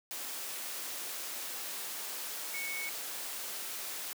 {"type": "tone in noise", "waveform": "sine", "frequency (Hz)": 2217, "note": "C#7", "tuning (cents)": 0, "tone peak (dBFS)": -37, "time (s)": [2.54, 2.89], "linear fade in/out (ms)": 0, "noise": "white", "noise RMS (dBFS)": -40, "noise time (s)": [0.11, 4.13], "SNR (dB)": 0, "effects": ["high-pass 300 Hz 12 dB/octave"]}